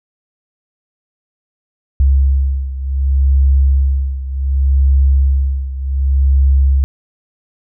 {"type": "beating tone pair", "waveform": "sine", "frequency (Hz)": [67.6, 68.27], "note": ["C#2", "C#2"], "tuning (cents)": [-43, -26], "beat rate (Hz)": 0.67, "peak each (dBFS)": [-11, -15], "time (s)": [2, 6.84], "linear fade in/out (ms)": 0, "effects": []}